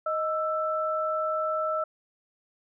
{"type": "tone pair together", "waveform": "sine", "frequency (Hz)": [625, 1324.3], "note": ["D#5", "E6"], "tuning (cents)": [8, 8], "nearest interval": "octave + minor second", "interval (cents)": 1300, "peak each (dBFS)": -28, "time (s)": [0.06, 1.84], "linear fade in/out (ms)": 5, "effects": []}